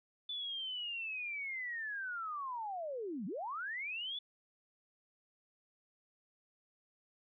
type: linear two-way sweep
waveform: sine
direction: down then up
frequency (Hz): 3503 to 170.9 to 3503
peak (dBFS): -38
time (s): 0.29-4.19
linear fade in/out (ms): 5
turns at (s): 3.26
effects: none

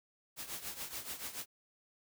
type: noise with tremolo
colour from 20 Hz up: white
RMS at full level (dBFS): -40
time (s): 0.36-1.46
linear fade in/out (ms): 50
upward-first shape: triangle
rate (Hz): 7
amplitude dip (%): 80
effects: none

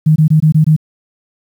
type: tone bursts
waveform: sine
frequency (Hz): 155.56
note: D#3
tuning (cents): 0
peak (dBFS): -5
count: 6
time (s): 0.06-0.765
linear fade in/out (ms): 10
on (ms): 100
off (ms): 21
effects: 7-bit

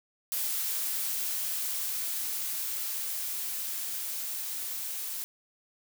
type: noise with level ramp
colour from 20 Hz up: blue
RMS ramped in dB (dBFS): -31 to -36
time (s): 0.32-5.24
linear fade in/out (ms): 0
effects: none

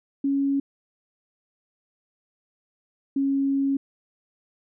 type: tone pair in turn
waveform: sine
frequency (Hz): 277.2 / 274.8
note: C#4 / C#4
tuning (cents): 0 / -15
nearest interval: unison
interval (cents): 15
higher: first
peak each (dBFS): -20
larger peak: neither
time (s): 0.24-0.6 / 3.16-3.77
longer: second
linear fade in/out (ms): 5
effects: none

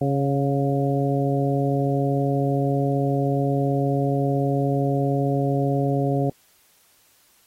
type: harmonic tone with a mistuned harmonic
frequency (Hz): 138.59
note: C#3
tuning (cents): 0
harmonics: 1 / 2 / 3 / 4 / 5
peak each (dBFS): -22 / -25 / -27 / -28 / -29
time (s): 0.01-6.3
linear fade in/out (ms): 5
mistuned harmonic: 5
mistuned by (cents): +32
effects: white hiss -59 dBFS RMS until 7.46 s + AAC 48 kbps

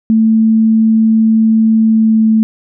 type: tone with pitch glide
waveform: sine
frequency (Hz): 221.8 to 220.3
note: A3 to A3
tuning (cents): +14 to +2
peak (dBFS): -6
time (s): 0.1-2.43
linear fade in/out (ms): 0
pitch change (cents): -12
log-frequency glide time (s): 1.81-2.29
effects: none

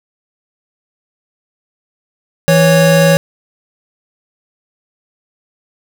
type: tone pair together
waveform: square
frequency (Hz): 164.47 / 554.4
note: E3 / C#5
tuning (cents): -4 / 0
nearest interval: octave + major sixth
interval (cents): 2104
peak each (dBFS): -10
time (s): 2.48-3.17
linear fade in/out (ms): 0
effects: none

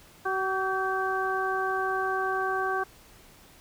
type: harmonic tone with a mistuned harmonic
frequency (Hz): 379.6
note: F#4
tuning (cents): +44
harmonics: 1 / 2 / 3 / 4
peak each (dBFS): -31 / -31 / -31 / -31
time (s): 0.25-2.84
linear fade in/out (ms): 10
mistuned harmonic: 4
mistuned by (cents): +41
effects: pink hiss -54 dBFS RMS until 3.6 s

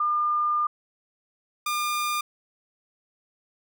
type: tone pair in turn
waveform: sine / sawtooth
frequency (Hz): 1205 / 1205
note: D6 / D6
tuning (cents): +44 / +44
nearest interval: unison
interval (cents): 0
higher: neither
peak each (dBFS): -21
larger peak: neither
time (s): 0-0.67 / 1.66-2.21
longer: first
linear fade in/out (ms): 5
effects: none

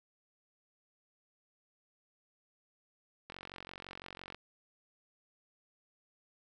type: click train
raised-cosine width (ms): 0.3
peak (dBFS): -29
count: 49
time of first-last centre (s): 3.3-4.346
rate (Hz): 45.9
effects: none

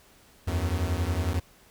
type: beating tone pair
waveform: 45% pulse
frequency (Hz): 80 / 91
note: D#2 / F#2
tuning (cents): +49 / -28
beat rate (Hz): 11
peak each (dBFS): -28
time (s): 0.47-1.4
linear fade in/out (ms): 10
effects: pink hiss -57 dBFS RMS until 1.7 s

